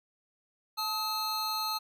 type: tone cluster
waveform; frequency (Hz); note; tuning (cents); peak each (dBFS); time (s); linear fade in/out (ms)
square; 873 / 1270 / 4185; A5 / D#6 / C8; -14 / +35 / 0; -37 / -36 / -34; 0.77-1.79; 20
effects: none